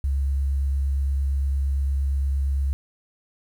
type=tone with vibrato; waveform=sine; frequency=68.7 Hz; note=C#2; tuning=15 cents flat; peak=-20 dBFS; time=0.04-2.73 s; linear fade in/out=0 ms; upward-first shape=triangle; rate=8.7 Hz; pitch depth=14 cents each way; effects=9-bit